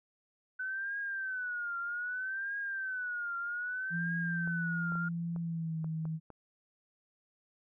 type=tone with vibrato; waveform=sine; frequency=1504 Hz; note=F#6; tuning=28 cents sharp; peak=-34 dBFS; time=0.59-5.09 s; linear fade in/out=10 ms; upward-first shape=triangle; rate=0.63 Hz; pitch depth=150 cents each way
type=tone with pitch glide; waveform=sine; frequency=169.2 to 159.7 Hz; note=E3 to D#3; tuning=+45 to +45 cents; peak=-33 dBFS; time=3.9-6.2 s; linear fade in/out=50 ms; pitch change=-100 cents; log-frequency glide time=5.38-5.8 s
type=clicks; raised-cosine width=1 ms; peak=-35 dBFS; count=7; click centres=4.475 / 4.921 / 4.955 / 5.362 / 5.844 / 6.054 / 6.303 s
effects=none